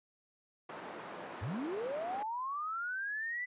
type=band-pass noise; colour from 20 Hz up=white; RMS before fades=-46 dBFS; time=0.69-2.23 s; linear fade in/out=5 ms; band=230 to 1100 Hz; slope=12 dB/octave
type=linear sweep; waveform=sine; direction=up; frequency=78.7 to 2005 Hz; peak=-35 dBFS; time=1.41-3.46 s; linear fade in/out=20 ms
effects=resampled to 8000 Hz